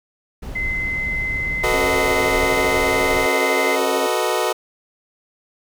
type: noise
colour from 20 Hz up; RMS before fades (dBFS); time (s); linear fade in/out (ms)
brown; -29; 0.42-3.27; 10
type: tone with pitch glide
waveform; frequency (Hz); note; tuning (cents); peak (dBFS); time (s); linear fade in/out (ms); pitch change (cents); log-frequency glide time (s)
sine; 2055 to 2068; C7 to C7; -32 to -21; -21; 0.55-3.76; 10; +11; 1.59-3.3
type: chord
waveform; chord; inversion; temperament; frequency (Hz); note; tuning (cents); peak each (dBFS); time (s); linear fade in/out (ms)
25% pulse; B dominant seventh; second; equal; 370 / 440 / 493.9 / 622.3; F#4 / A4 / B4 / D#5; 0 / 0 / 0 / 0; -20; 1.63-4.53; 10
type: harmonic tone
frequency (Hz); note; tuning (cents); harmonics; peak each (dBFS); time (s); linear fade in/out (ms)
90.6; F#2; -36; 3 / 4 / 5 / 6 / 7 / 8; -28 / -37 / -31 / -31 / -32 / -42; 1.73-4.07; 10
effects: none